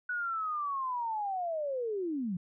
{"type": "linear sweep", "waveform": "sine", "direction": "down", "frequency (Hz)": [1480, 166.7], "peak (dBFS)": -31, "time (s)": [0.09, 2.37], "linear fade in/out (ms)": 5, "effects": []}